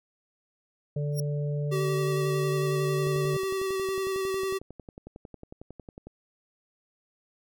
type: harmonic tone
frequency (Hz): 146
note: D3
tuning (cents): -10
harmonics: 1 / 3 / 4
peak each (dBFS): -27 / -37 / -39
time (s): 0.96-3.37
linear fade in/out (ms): 5
type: tone with exponential growth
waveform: 5% pulse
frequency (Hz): 5588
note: F8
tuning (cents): 0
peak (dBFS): -23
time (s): 1.12-1.2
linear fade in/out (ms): 2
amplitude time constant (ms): 16
type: tone with vibrato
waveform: square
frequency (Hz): 383.3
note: G4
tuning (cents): -39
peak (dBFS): -28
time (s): 1.71-4.59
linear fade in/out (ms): 20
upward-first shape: square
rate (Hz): 11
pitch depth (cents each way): 15
type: click train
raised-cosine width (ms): 2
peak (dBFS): -29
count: 34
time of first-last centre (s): 3.07-6.07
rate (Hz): 11
effects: none

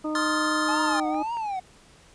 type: harmonic tone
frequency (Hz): 307.4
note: D#4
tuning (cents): -21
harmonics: 1 / 2 / 3 / 4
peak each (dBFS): -27 / -33 / -39 / -36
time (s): 0.04-1.23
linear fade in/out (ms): 10
type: chord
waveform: square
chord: F dominant seventh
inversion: second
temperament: just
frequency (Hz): 1047.7 / 1257.2 / 1396.9 / 1746.1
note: C6 / Eb6 / F6 / A6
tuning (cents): +2 / +18 / 0 / -14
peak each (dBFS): -31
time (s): 0.15-1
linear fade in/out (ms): 2
type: tone with vibrato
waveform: triangle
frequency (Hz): 834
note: G#5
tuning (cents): +7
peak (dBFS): -25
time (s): 0.68-1.6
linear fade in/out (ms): 10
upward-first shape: triangle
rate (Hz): 1.9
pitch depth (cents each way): 240
type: clicks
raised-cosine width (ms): 0.5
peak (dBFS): -29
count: 2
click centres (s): 1.145 / 1.37
effects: pink hiss -54 dBFS RMS until 2.14 s + resampled to 22050 Hz

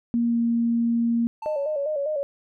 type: tone with pitch glide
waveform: sine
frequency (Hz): 235.3 to 233.3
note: A#3 to A#3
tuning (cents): +16 to +2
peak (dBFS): -19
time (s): 0.14-1.27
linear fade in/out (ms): 0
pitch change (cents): -14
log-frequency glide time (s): 0.26-0.37
type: tone with exponential decay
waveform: triangle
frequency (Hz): 884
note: A5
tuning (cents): +8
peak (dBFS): -28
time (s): 1.42-2.02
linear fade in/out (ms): 5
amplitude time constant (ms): 130
type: tone with vibrato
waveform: sine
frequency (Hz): 587.3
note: D5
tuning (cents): 0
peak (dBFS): -23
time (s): 1.46-2.23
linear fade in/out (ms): 0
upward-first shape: square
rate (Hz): 5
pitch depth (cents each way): 77
effects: none

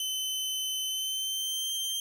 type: tone with pitch glide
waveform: sawtooth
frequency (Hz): 3050 to 3148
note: G7 to G7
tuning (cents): -48 to +7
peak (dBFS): -27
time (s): 0-2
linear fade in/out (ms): 2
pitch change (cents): +55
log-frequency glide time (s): 0.86-1.73
effects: none

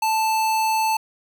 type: tone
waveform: square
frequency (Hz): 880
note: A5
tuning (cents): 0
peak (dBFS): -19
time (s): 0.02-0.97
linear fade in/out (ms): 5
effects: none

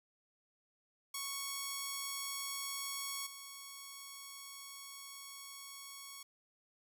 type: tone with level steps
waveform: 5% pulse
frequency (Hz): 1108.7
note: C#6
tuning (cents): 0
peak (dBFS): -27 / -36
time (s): 1.14-6.23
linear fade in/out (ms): 5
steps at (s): 3.26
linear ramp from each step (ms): 10
effects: none

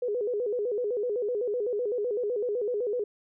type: tone with vibrato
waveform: sine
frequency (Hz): 451.3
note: A4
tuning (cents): +44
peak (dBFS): -26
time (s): 0.02-3.04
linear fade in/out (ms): 5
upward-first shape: square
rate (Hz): 7.9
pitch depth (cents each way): 150
effects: none

